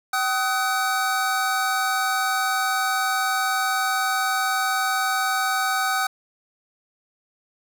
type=tone cluster; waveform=square; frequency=768 / 1260 / 1500 Hz; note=G5 / D#6 / F#6; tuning=-36 / +21 / +23 cents; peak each=-26 dBFS; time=0.13-6.07 s; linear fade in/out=5 ms; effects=none